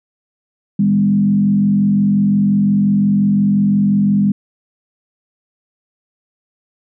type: tone with frequency modulation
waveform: sine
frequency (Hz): 201.1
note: G3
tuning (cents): +44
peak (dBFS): -10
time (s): 0.79-4.32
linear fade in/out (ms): 5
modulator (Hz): 45.7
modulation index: 0.67
effects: none